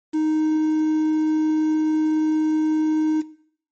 triangle tone with quantisation, 311.1 Hz, D#4, in tune, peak -16 dBFS, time 0.13-3.22 s, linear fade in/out 20 ms, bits 7, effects noise-tail reverb RT60 0.6 s tail -17 dB re dry + MP3 32 kbps

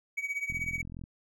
triangle tone with tremolo, 2264 Hz, C#7, 36 cents sharp, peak -26 dBFS, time 0.17-0.82 s, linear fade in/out 10 ms, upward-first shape triangle, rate 16 Hz, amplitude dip 90%
click train, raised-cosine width 5 ms, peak -30 dBFS, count 24, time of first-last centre 0.5-1.039 s, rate 42.7 Hz
effects none

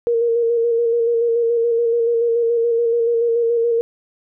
sine tone with vibrato, 466.2 Hz, A#4, in tune, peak -14 dBFS, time 0.07-3.81 s, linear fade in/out 0 ms, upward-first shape square, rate 7 Hz, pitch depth 24 cents each way, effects none

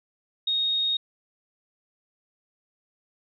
sine tone, 3729 Hz, A#7, in tune, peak -22 dBFS, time 0.47-0.97 s, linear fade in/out 5 ms, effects none

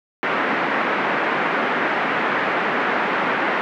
white band-pass noise, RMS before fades -21 dBFS, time 0.23-3.61 s, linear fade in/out 0 ms, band 190 to 2000 Hz, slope 24 dB/octave, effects none

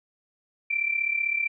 sine tone with amplitude modulation, 2349 Hz, D7, in tune, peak -20 dBFS, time 0.7-1.48 s, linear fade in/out 10 ms, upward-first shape sine, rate 35.7 Hz, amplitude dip 75%, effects none

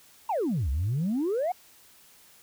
sine exponential two-way sweep, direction down then up, 976 to 63.1 to 763 Hz, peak -23 dBFS, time 0.29-1.52 s, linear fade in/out 5 ms, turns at 0.7 s, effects tanh soft clip ceiling -22 dBFS + white hiss -56 dBFS RMS until 2.42 s

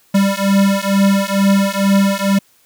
square beating tone pair, 196 / 198.2 Hz, G3 / G3, 0 / +19 cents, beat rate 2.2 Hz, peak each -15 dBFS, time 0.14-2.39 s, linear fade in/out 10 ms, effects white hiss -54 dBFS RMS until 2.65 s

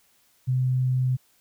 sine tone, 128.2 Hz, C3, 35 cents flat, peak -20 dBFS, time 0.47-1.17 s, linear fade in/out 20 ms, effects white hiss -63 dBFS RMS until 1.4 s

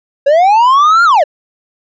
triangle linear two-way sweep, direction up then down, 540 to 1421 to 540 Hz, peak -3 dBFS, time 0.26-1.24 s, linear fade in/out 10 ms, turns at 1.04 s, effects resampled to 16000 Hz

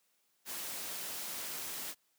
white noise, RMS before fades -41 dBFS, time 0.45-1.95 s, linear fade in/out 50 ms, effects white hiss -75 dBFS RMS until 2.18 s + high-pass 150 Hz 12 dB/octave

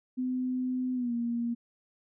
sine tone with pitch glide, 254.2 to 235.8 Hz, C4 to A#3, -50 to +20 cents, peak -28 dBFS, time 0.17-1.55 s, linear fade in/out 20 ms, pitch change -130 cents, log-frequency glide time 0.94-1.13 s, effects none

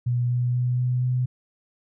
sine tone with pitch steps, 122 / 122.99 / 123.99 / 125 / 126.01 Hz, B2 / B2 / B2 / B2 / B2, -21 / -7 / +7 / +21 / +35 cents, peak -20 dBFS, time 0.06-1.26 s, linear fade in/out 10 ms, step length 240 ms, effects none

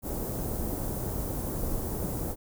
pink band-stop noise, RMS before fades -32 dBFS, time 0.02-2.36 s, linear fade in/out 50 ms, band 600 to 13000 Hz, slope 12 dB/octave, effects none

